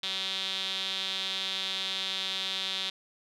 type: tone with band-pass filter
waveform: sawtooth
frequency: 190.9 Hz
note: G3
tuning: 46 cents flat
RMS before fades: -33 dBFS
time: 0.03-2.9 s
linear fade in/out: 5 ms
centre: 3600 Hz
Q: 5.5
effects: none